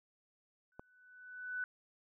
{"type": "tone with exponential growth", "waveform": "sine", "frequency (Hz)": 1494, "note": "F#6", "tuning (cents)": 16, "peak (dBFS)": -34, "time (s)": [0.72, 1.64], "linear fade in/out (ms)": 1, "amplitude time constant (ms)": 200}
{"type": "click", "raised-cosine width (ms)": 1, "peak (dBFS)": -31, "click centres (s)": 0.795}
{"effects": []}